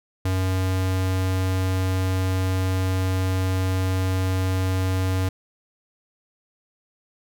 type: tone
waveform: square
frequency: 93.6 Hz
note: F#2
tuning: 20 cents sharp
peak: -21 dBFS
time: 0.25-5.29 s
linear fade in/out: 5 ms
effects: none